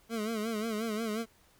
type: tone with vibrato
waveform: 25% pulse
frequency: 220 Hz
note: A3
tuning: in tune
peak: -28 dBFS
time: 0.09-1.26 s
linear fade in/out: 50 ms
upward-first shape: sine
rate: 5.6 Hz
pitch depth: 88 cents each way
effects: pink hiss -64 dBFS RMS until 1.59 s